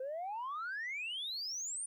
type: exponential sweep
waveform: sine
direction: up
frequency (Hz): 506 to 9390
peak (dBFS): -36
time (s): 0-1.86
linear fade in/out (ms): 5
effects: tanh soft clip ceiling -35 dBFS + 13-bit